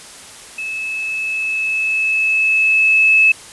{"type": "tone with level ramp", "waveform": "sine", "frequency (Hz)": 2600, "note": "E7", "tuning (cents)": -24, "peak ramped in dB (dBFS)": [-22, -7], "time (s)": [0.58, 3.32], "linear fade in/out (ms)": 5, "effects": ["white hiss -37 dBFS RMS until 3.52 s", "resampled to 24000 Hz"]}